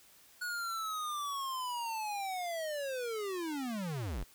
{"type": "linear sweep", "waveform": "square", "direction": "down", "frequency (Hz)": [1466, 34.28], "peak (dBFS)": -36, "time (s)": [0.41, 4.24], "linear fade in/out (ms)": 10, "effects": ["white hiss -61 dBFS RMS until 4.34 s"]}